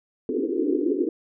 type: band-pass noise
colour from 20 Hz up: pink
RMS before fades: -24 dBFS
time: 0.29-1.09 s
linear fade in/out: 2 ms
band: 260 to 450 Hz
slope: 96 dB/octave
effects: none